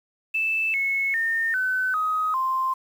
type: tone with pitch steps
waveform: sine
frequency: 2637 / 2192 / 1822.1 / 1514.6 / 1259 / 1046.5 Hz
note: E7 / C#7 / A#6 / F#6 / D#6 / C6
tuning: 0 / -20 / -40 / +40 / +20 / 0 cents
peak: -21 dBFS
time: 0.34-2.74 s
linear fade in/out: 10 ms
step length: 400 ms
effects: 8-bit